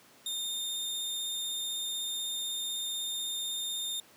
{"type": "tone with vibrato", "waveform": "sawtooth", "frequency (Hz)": 3641, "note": "A#7", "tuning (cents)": -41, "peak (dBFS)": -30, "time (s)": [0.26, 4], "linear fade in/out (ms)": 2, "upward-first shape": "square", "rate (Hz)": 16, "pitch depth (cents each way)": 9, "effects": ["pink hiss -58 dBFS RMS until 4.16 s", "high-pass 200 Hz 12 dB/octave"]}